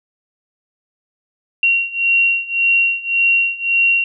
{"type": "beating tone pair", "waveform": "sine", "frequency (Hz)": [2747, 2748.8], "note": ["F7", "F7"], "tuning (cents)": [-29, -28], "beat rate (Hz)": 1.8, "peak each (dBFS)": [-17, -15], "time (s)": [1.63, 4.04], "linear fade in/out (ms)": 2, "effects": []}